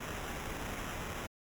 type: noise with sample-and-hold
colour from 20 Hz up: pink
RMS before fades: -40 dBFS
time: 0-1.27 s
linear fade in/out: 10 ms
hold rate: 4410 Hz
effects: MP3 96 kbps